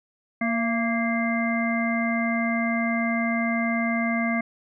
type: harmonic tone with a mistuned harmonic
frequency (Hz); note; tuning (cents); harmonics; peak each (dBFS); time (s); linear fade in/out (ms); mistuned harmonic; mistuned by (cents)
232.3; A#3; -6; 1 / 3 / 5 / 7 / 9; -24 / -29 / -34 / -35 / -28; 0.41-4.41; 5; 3; -47
effects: none